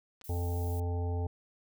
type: clicks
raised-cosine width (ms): 0.2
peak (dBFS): -35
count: 2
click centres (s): 0.213 / 0.217
type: noise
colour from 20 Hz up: violet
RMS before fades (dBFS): -49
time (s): 0.24-0.8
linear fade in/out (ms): 2
type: harmonic tone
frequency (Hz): 87.31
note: F2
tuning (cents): 0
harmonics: 1 / 3 / 5 / 7 / 9 / 10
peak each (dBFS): -30 / -44 / -41 / -49 / -45 / -52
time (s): 0.29-1.27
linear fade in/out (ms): 5
effects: none